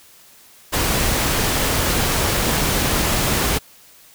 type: noise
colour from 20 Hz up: pink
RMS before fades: -19 dBFS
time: 0.72-3.59 s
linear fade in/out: 20 ms
effects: white hiss -48 dBFS RMS until 4.14 s